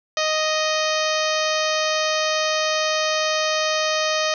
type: harmonic tone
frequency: 622.3 Hz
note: D#5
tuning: in tune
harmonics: 1 / 2 / 3 / 4 / 5 / 6 / 7 / 8 / 9 / 10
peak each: -23 / -26 / -28 / -29 / -30 / -31 / -31 / -32 / -33 / -33 dBFS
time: 0.17-4.34 s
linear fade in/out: 2 ms
effects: none